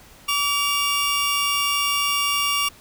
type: tone pair together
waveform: sawtooth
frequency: 1149.7 / 2800 Hz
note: D6 / F7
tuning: -37 / +4 cents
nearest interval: octave + minor third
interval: 1541 cents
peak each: -19 dBFS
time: 0.28-2.69 s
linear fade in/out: 10 ms
effects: pink hiss -48 dBFS RMS until 2.8 s